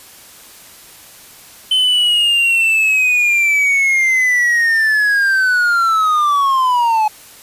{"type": "linear sweep", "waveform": "triangle", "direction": "down", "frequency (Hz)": [3064, 845], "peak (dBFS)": -9, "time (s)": [1.71, 7.08], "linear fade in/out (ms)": 5, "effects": ["white hiss -40 dBFS RMS until 7.42 s", "resampled to 32000 Hz"]}